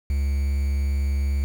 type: tone with quantisation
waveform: triangle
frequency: 69.6 Hz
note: C#2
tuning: 8 cents sharp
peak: -18 dBFS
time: 0.1-1.44 s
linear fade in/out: 0 ms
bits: 7
effects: none